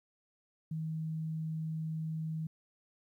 sine tone, 158.9 Hz, D#3, 37 cents sharp, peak -34 dBFS, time 0.71-2.47 s, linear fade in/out 5 ms, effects 12-bit

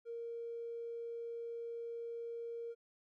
triangle tone, 466.1 Hz, A#4, in tune, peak -37 dBFS, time 0.05-2.75 s, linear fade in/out 50 ms, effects tanh soft clip ceiling -39 dBFS

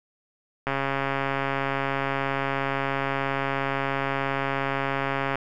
click train, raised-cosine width 0.5 ms, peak -11 dBFS, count 643, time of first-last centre 0.67-5.356 s, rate 137 Hz, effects none

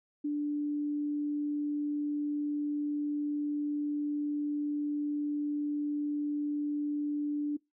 sine tone, 293.7 Hz, D4, in tune, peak -29 dBFS, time 0.24-7.57 s, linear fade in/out 10 ms, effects noise-tail reverb RT60 0.2 s tail -23 dB re dry

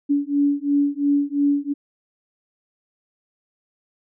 sine beating tone pair, 284.1 / 287 Hz, C#4 / D4, +43 / -40 cents, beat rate 2.9 Hz, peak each -20 dBFS, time 0.09-1.74 s, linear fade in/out 20 ms, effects none

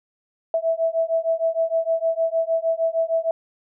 sine beating tone pair, 653 / 659.5 Hz, E5 / E5, -17 / +1 cents, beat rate 6.5 Hz, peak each -22 dBFS, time 0.54-3.31 s, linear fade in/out 2 ms, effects none

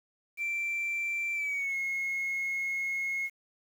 sine tone with pitch glide, 2348 to 2166 Hz, D7 to C#7, -1 to -41 cents, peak -28 dBFS, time 0.37-3.3 s, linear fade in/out 50 ms, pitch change -140 cents, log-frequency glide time 1.34-1.76 s, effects tanh soft clip ceiling -26 dBFS + 9-bit

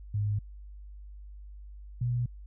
sine tone pair in turn, 103.83 / 121.8 Hz, G#2 / B2, 0 / -24 cents, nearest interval minor third, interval 276 cents, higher second, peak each -26 dBFS, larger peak neither, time 0.14-0.39 / 2.01-2.26 s, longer neither, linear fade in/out 5 ms, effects added 50 Hz sine -43 dBFS peak until 2.46 s

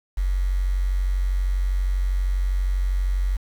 sine tone with quantisation, 46.25 Hz, F#1, in tune, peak -19 dBFS, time 0.17-3.37 s, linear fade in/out 10 ms, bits 7, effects none

